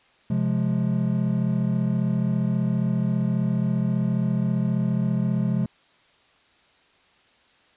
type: chord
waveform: triangle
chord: F minor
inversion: second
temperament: just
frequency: 130.96 / 174.61 / 209.5 Hz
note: C3 / F3 / Ab3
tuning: +2 / 0 / +15 cents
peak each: -23 dBFS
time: 0.3-5.66 s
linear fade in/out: 5 ms
effects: white hiss -59 dBFS RMS until 7.76 s + resampled to 8000 Hz